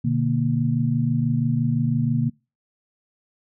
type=tone cluster; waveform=sine; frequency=122.6 / 148.6 / 233.4 Hz; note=B2 / D3 / A#3; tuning=-12 / +21 / +2 cents; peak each=-23 dBFS; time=0.04-2.3 s; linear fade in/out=10 ms; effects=noise-tail reverb RT60 0.3 s tail -26 dB re dry